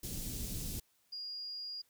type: band-stop noise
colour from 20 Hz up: pink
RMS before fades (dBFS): -40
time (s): 0.03-0.8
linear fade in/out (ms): 5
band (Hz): 250 to 5300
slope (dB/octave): 12
type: tone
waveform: sine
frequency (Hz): 4845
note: D#8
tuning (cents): -47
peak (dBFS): -40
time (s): 1.12-1.82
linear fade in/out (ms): 10
effects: white hiss -73 dBFS RMS until 1.89 s